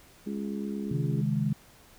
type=harmonic tone; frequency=69 Hz; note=C#2; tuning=7 cents flat; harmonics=3 / 4 / 5 / 6; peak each=-32 / -39 / -40 / -41 dBFS; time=0.26-1.22 s; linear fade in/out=10 ms
type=chord; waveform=sine; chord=Ab major; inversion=first; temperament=equal with one note detuned; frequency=134.18 / 155.56 / 207.7 Hz; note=C3 / Eb3 / Ab3; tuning=+44 / 0 / 0 cents; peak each=-29 dBFS; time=0.91-1.53 s; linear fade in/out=5 ms
effects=pink hiss -56 dBFS RMS until 1.98 s